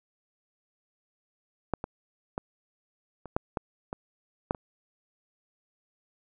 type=clicks; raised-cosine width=1 ms; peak=-12 / -19 / -17 / -27 / -11 / -15 / -20 / -11 / -25 dBFS; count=9; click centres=1.737 / 1.841 / 2.379 / 3.257 / 3.365 / 3.572 / 3.929 / 4.509 / 4.548 s; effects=none